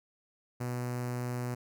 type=tone with notch filter; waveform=sawtooth; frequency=123.1 Hz; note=B2; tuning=5 cents flat; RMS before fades=-35 dBFS; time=0.6-1.55 s; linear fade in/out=10 ms; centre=3400 Hz; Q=1.1; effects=none